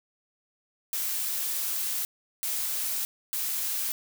blue noise bursts at uneven times, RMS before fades -30 dBFS, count 3, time 0.93-2.05 / 2.43-3.05 / 3.33-3.92 s, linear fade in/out 0 ms, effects none

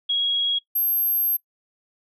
sine tone pair in turn, 3308 / 12489 Hz, G#7 / G9, -8 / -8 cents, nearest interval octave + major seventh, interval 2300 cents, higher second, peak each -19 dBFS, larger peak neither, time 0.09-0.59 / 0.75-1.37 s, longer second, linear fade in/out 10 ms, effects noise-tail reverb RT60 0.1 s tail -22 dB re dry

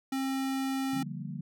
square tone, 267.5 Hz, C4, 38 cents sharp, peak -30 dBFS, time 0.12-1.03 s, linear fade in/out 5 ms
sine chord, G minor seventh, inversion second, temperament equal, 146.83 / 174.61 / 196 / 233.1 Hz, D3 / F3 / G3 / Bb3, 0 / 0 / 0 / 0 cents, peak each -39 / -41 / -42 / -43 dBFS, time 0.93-1.41 s, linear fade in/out 5 ms
effects none

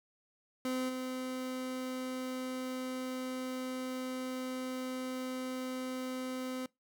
30% pulse tone with level steps, 256.8 Hz, C4, 32 cents flat, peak -30 / -34 dBFS, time 0.65-6.66 s, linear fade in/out 2 ms, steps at 0.88 s, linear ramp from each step 20 ms, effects noise-tail reverb RT60 0.2 s tail -23 dB re dry

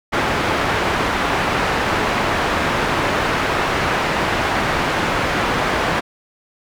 white low-pass noise, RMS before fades -19 dBFS, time 0.12-6.01 s, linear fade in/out 20 ms, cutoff 1600 Hz, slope 12 dB/octave, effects none

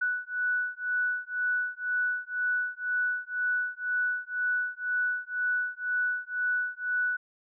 sine beating tone pair, 1480 / 1482 Hz, F#6 / F#6, 0 / +2 cents, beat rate 2 Hz, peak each -30 dBFS, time 0.01-7.17 s, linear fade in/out 10 ms, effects none

